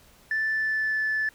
sine tone with pitch glide, 1760 to 1742.8 Hz, A6 to A6, 0 to -17 cents, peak -22 dBFS, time 0.31-1.29 s, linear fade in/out 2 ms, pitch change -17 cents, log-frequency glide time 0.51-1.01 s, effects tanh soft clip ceiling -20 dBFS + pink hiss -56 dBFS RMS until 1.34 s

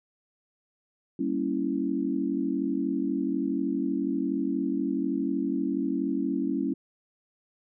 sine chord, G diminished seventh, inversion none, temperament equal, 196 / 233.1 / 277.2 / 329.6 Hz, G3 / Bb3 / Db4 / Fb4, 0 / 0 / 0 / 0 cents, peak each -33 / -33 / -28 / -31 dBFS, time 1.19-6.74 s, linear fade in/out 5 ms, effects none

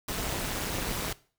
pink noise with amplitude modulation, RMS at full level -29 dBFS, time 0.08-1.13 s, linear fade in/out 5 ms, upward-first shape sine, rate 209 Hz, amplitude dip 80%, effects noise-tail reverb RT60 0.4 s tail -19 dB re dry

